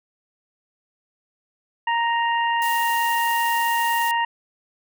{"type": "harmonic tone", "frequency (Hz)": 932.3, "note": "A#5", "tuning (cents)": 0, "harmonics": [1, 2, 3], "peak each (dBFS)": [-20, -25, -30], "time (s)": [1.87, 4.25], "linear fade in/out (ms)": 5}
{"type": "noise", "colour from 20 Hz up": "blue", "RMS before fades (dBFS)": -32, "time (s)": [2.62, 4.11], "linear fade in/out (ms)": 0}
{"effects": []}